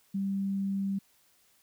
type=tone; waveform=sine; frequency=196 Hz; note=G3; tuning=in tune; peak=-28 dBFS; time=0.14-0.99 s; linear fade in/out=10 ms; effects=white hiss -66 dBFS RMS until 1.62 s